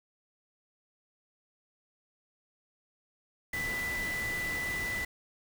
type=tone in noise; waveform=sine; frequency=1988 Hz; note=B6; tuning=11 cents sharp; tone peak=-32 dBFS; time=3.53-5.05 s; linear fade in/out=5 ms; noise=pink; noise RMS=-40 dBFS; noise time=3.53-5.05 s; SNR=+5 dB; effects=none